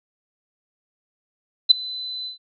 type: tone with ADSR envelope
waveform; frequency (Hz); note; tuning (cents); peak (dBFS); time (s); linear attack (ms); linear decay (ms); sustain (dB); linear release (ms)
sine; 4019; B7; +30; -4; 1.69-2.38; 22; 6; -24; 120
effects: none